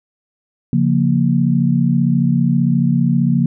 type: chord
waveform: sine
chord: Bb minor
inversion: first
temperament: just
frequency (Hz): 139.85 / 174.81 / 233.1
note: Db3 / F3 / Bb3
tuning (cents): +16 / +2 / 0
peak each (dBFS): -16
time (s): 0.73-3.46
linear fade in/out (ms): 2
effects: none